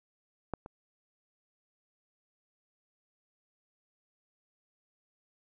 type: clicks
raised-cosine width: 1 ms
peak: -19 / -30 dBFS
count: 2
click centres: 0.537 / 0.661 s
effects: none